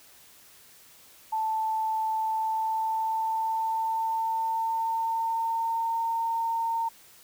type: tone with pitch glide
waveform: sine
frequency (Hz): 880 to 913.7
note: A5 to A#5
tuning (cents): 0 to -35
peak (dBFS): -25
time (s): 1.32-6.89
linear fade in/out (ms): 10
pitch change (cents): +65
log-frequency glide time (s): 2.11-5.99
effects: white hiss -54 dBFS RMS until 7.23 s